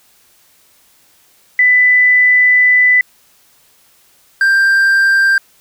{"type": "tone pair in turn", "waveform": ["sine", "triangle"], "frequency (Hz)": [1994, 1582.6], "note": ["B6", "G6"], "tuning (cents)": [16, 16], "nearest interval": "major third", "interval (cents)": 400, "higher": "first", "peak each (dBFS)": -6, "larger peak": "neither", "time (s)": [[1.59, 3.01], [4.41, 5.38]], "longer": "first", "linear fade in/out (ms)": 2, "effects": ["white hiss -51 dBFS RMS until 5.6 s"]}